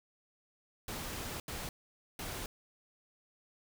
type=noise bursts at uneven times; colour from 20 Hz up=pink; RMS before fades=-41 dBFS; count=3; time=0.88-1.4 / 1.48-1.69 / 2.19-2.46 s; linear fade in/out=2 ms; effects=none